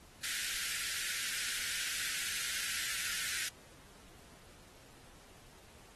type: high-pass noise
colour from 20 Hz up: pink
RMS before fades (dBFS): -38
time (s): 0.23-3.49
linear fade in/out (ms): 10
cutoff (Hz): 1400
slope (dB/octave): 96
effects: pink hiss -59 dBFS RMS until 5.95 s + AAC 32 kbps